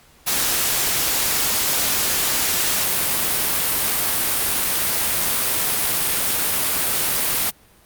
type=noise; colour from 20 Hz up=white; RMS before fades=-20 dBFS; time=0.26-7.51 s; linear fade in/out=20 ms; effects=pink hiss -52 dBFS RMS until 7.85 s + Opus 48 kbps